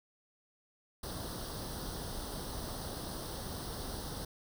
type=noise with comb filter; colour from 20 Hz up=pink; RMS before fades=-41 dBFS; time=1.03-4.25 s; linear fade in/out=5 ms; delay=0.21 ms; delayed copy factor=+0.8; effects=none